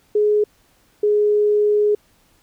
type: tone pair in turn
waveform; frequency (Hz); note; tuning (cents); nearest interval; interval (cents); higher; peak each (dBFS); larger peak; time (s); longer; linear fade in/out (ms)
sine; 419.6 / 417.6; G#4 / G#4; +18 / +10; unison; 8; first; -13; neither; 0.15-0.44 / 1.03-1.95; second; 5
effects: pink hiss -58 dBFS RMS until 2.42 s